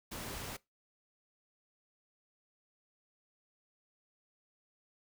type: noise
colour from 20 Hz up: pink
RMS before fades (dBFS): -43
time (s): 0.11-0.57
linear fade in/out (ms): 10
effects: noise-tail reverb RT60 0.2 s tail -21 dB re dry